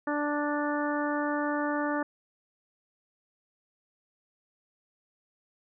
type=harmonic tone; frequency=293.7 Hz; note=D4; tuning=in tune; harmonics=1 / 2 / 3 / 4 / 5 / 6; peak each=-30 / -33 / -35 / -36 / -37 / -38 dBFS; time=0.07-2.03 s; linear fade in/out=5 ms; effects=none